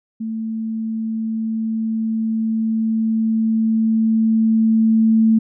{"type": "tone with level ramp", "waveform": "sine", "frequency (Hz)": 222.4, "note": "A3", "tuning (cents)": 19, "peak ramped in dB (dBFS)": [-22, -10], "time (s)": [0.2, 5.39], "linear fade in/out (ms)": 10, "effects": []}